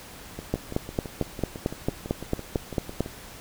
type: two click trains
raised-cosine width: 2 ms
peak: -21 / -10 dBFS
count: 17 / 12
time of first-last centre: 0.39-3.061 / 0.54-3.006 s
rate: 5.99 / 4.46 Hz
effects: pink hiss -44 dBFS RMS until 3.4 s